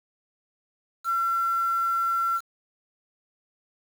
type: tone with quantisation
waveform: sine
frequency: 1356 Hz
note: E6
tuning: 49 cents sharp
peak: -22 dBFS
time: 1.04-2.41 s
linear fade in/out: 50 ms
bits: 7
effects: none